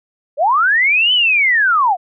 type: linear two-way sweep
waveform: sine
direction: up then down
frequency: 523.3 to 3058 to 669 Hz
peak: -10 dBFS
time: 0.37-1.97 s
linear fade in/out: 50 ms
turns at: 1.13 s
effects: none